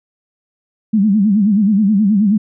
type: tone with vibrato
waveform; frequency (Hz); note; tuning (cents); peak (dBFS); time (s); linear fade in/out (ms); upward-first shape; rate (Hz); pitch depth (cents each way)
sine; 205.7; G#3; -16; -9; 0.93-2.38; 10; sine; 9.4; 130
effects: none